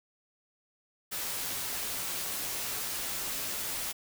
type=noise with comb filter; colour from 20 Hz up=white; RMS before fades=-35 dBFS; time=1.11-3.93 s; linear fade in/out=20 ms; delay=13 ms; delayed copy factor=-0.5; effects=none